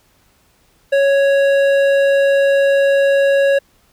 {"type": "tone with hard clipping", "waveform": "triangle", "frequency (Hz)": 554.4, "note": "C#5", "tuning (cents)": 0, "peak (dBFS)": -12, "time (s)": [0.92, 3.59], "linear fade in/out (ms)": 10, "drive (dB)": 14, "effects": ["pink hiss -56 dBFS RMS until 3.92 s"]}